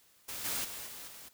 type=noise with level steps; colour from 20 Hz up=white; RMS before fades=-41 / -35 / -43 / -46 / -50 dBFS; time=0.28-1.29 s; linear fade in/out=10 ms; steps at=0.44 / 0.64 / 0.86 / 1.07 s; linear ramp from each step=10 ms; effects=white hiss -65 dBFS RMS until 1.33 s